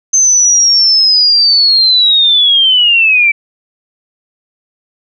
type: linear sweep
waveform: sine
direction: down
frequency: 6272 to 2300 Hz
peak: -5 dBFS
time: 0.13-3.32 s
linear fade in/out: 10 ms
effects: none